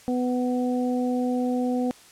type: harmonic tone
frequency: 249.1 Hz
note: B3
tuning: 15 cents sharp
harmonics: 1 / 2 / 3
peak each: -23 / -29 / -33 dBFS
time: 0.08-1.91 s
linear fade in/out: 0 ms
effects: white hiss -51 dBFS RMS until 2.11 s + low-pass 10000 Hz 12 dB/octave